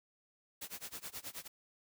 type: noise with tremolo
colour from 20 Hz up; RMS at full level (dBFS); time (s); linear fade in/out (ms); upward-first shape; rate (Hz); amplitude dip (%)
white; -43; 0.61-1.48; 10; sine; 9.4; 95
effects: none